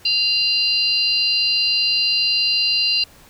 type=tone cluster; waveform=sine; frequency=2786 / 4110 / 4765 Hz; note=F7 / C8 / D8; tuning=-5 / -32 / +24 cents; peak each=-20 dBFS; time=0.05-3.04 s; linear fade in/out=5 ms; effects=pink hiss -48 dBFS RMS until 3.29 s